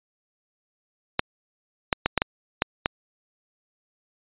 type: clicks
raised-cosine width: 0.3 ms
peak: -3 dBFS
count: 7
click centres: 1.194 / 1.928 / 2.06 / 2.177 / 2.219 / 2.621 / 2.859 s
effects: resampled to 8000 Hz